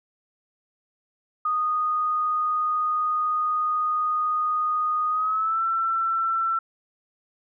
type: tone with pitch glide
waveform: sine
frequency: 1237 to 1341.2 Hz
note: D#6 to E6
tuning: -10 to +30 cents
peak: -21 dBFS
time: 1.45-6.59 s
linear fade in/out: 5 ms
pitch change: +140 cents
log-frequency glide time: 5.09-5.63 s
effects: none